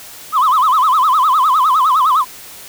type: tone with vibrato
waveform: sine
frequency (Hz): 1136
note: C#6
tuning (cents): +42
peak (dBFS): -7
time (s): 0.32-2.25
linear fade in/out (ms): 50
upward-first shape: sine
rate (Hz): 9.8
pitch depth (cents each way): 230
effects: tanh soft clip ceiling -7 dBFS + white hiss -35 dBFS RMS until 2.68 s